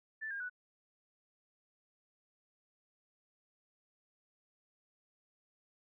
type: tone with pitch steps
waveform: sine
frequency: 1760 / 1613.9 / 1480 Hz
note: A6 / G6 / F#6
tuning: 0 / +50 / 0 cents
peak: -38 dBFS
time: 0.21-0.498 s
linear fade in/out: 20 ms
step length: 96 ms
effects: none